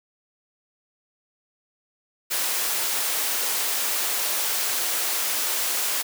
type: high-pass noise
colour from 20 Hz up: white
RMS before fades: -25 dBFS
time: 2.3-6.03 s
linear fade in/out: 20 ms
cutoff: 400 Hz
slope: 12 dB/octave
effects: none